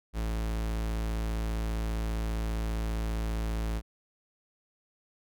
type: tone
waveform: 45% pulse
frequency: 55 Hz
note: A1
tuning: in tune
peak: -29 dBFS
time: 0.13-3.82 s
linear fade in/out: 50 ms
effects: none